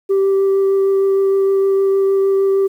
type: tone with vibrato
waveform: sine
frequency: 390 Hz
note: G4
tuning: 9 cents flat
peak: -9 dBFS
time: 0.09-2.68 s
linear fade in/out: 20 ms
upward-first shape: triangle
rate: 6.5 Hz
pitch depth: 9 cents each way
effects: tanh soft clip ceiling -10 dBFS + 8-bit